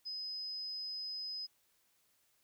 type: tone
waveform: sine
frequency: 5040 Hz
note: D#8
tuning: 21 cents sharp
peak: -39 dBFS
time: 0.05-1.47 s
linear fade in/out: 20 ms
effects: white hiss -74 dBFS RMS until 2.43 s